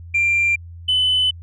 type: tone pair in turn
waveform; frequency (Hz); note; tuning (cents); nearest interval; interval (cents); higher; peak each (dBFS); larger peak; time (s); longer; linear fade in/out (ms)
sine; 2375 / 3015; D7 / F#7; +19 / +32; major third; 413; second; -13; neither; 0.14-0.56 / 0.88-1.31; second; 10
effects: tanh soft clip ceiling -11 dBFS + added 85 Hz sine -34 dBFS peak until 1.42 s